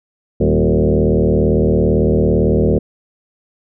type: tone with frequency modulation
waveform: sine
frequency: 136.6 Hz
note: C#3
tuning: 25 cents flat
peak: -10 dBFS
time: 0.4-2.79 s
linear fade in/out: 10 ms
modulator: 77.8 Hz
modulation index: 5
effects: none